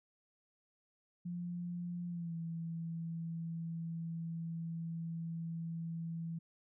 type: tone with pitch glide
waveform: sine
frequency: 174.8 to 165.56 Hz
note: F3 to E3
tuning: +2 to +8 cents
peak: -38 dBFS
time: 1.25-6.39 s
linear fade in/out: 10 ms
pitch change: -94 cents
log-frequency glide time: 2.08-2.35 s
effects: none